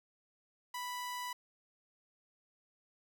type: tone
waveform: sawtooth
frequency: 987.8 Hz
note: B5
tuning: in tune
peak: -35 dBFS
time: 0.74-1.33 s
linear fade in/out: 5 ms
effects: none